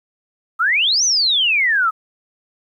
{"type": "exponential two-way sweep", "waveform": "sine", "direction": "up then down", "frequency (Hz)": [1244.5, 6272, 1244.5], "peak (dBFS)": -13, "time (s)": [0.59, 1.91], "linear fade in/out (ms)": 20, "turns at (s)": 1.04, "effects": ["9-bit"]}